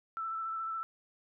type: tone with vibrato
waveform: sine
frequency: 1326 Hz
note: E6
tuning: 10 cents sharp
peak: -34 dBFS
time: 0.17-0.83 s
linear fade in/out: 0 ms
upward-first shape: square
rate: 14 Hz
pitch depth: 15 cents each way
effects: none